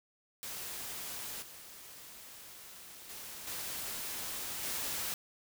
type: noise with level steps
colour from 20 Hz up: white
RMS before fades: -42 / -51 / -46 / -40 / -37 dBFS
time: 0.43-5.14 s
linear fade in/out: 0 ms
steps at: 1.42 / 3.09 / 3.47 / 4.63 s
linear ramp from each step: 5 ms
effects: none